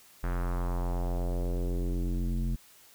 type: tone with low-pass filter sweep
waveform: square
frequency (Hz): 44.07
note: F1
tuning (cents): +16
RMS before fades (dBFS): -30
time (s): 0.23-2.56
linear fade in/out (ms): 10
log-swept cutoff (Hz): 1600 to 200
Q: 2.1
effects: white hiss -57 dBFS RMS until 2.94 s